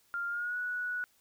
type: tone with pitch glide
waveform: sine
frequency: 1396.9 to 1470.6 Hz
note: F6 to F#6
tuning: 0 to -11 cents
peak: -32 dBFS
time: 0.14-1.04 s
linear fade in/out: 0 ms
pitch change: +89 cents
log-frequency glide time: 0.28-0.57 s
effects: white hiss -68 dBFS RMS until 1.2 s